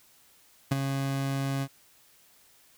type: tone with ADSR envelope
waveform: 30% pulse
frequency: 136.8 Hz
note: C#3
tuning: 23 cents flat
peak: -18 dBFS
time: 0.71-1.68 s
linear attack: 9 ms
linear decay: 20 ms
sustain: -7 dB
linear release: 57 ms
effects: white hiss -60 dBFS RMS until 2.77 s